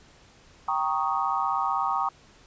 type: chord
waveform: sine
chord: Eb dominant seventh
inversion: first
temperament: equal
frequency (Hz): 784 / 932.3 / 1108.7 / 1244.5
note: G5 / Bb5 / Db6 / Eb6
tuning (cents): 0 / 0 / 0 / 0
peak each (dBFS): -29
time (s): 0.68-2.09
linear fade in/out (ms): 5
effects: pink hiss -55 dBFS RMS until 2.46 s + resampled to 16000 Hz